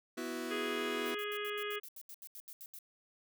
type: chord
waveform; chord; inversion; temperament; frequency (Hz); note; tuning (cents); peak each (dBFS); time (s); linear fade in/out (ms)
sawtooth; B suspended fourth; none; just; 246.9 / 329.3 / 370.4; B3 / E4 / F#4; 0 / -2 / +2; -38; 0.17-1.15; 10
type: harmonic tone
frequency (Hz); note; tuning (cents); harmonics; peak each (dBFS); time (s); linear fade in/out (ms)
415.3; G#4; 0; 1 / 3 / 4 / 5 / 6 / 7 / 8; -39 / -44 / -45 / -46 / -47 / -47 / -48; 0.5-1.8; 20
type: noise bursts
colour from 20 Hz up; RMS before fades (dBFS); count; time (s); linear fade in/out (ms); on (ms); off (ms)
violet; -49; 14; 1.06-2.788; 0; 51; 78
effects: none